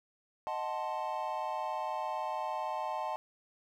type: chord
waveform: triangle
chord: D# diminished seventh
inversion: none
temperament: equal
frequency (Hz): 622.3 / 740 / 880 / 1046.5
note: D#5 / F#5 / A5 / C6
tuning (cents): 0 / 0 / 0 / 0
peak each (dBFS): -38 / -38 / -35 / -39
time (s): 0.47-3.16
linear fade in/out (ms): 0
effects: none